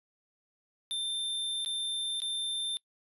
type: tone with dropouts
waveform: square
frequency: 3578 Hz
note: A7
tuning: 28 cents sharp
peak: -32 dBFS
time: 0.91-2.77 s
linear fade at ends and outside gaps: 0 ms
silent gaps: 1.648-1.66 / 2.202-2.219 s
effects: noise-tail reverb RT60 0.1 s tail -24 dB re dry + resampled to 32000 Hz